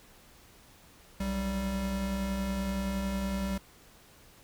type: tone pair together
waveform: square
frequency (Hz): 61.3 / 194.62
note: B1 / G3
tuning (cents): -12 / -12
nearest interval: octave + minor sixth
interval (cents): 2000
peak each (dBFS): -36 / -32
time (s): 1.2-3.58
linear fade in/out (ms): 5
effects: pink hiss -57 dBFS RMS until 4.43 s